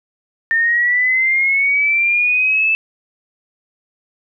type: linear sweep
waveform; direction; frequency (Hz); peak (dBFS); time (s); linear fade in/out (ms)
sine; up; 1805 to 2637; -12; 0.51-2.75; 0
effects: none